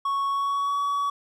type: tone with pitch glide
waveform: triangle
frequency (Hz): 1108.7 to 1132.7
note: C#6 to C#6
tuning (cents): 0 to +37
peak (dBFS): -21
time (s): 0.05-1.1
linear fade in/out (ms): 5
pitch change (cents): +37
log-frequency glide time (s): 0.28-0.79
effects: none